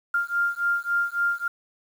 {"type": "beating tone pair", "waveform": "sine", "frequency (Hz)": [1396.9, 1400.5], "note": ["F6", "F6"], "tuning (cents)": [0, 4], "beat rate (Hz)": 3.6, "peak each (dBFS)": -25, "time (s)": [0.14, 1.48], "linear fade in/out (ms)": 5, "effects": ["8-bit"]}